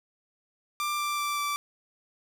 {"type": "tone with pitch steps", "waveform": "sawtooth", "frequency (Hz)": [1185, 1178.2, 1171.4, 1164.6], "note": ["D6", "D6", "D6", "D6"], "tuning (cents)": [15, 5, -5, -15], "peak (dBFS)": -24, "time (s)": [0.8, 1.56], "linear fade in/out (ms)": 0, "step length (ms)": 190, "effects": []}